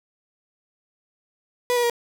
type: tone with pitch steps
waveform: 35% pulse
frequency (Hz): 491.4 / 482.7 / 474.1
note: B4 / B4 / A#4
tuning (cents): -9 / -40 / +29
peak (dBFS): -17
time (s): 1.7-1.898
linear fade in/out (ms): 0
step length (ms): 66
effects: none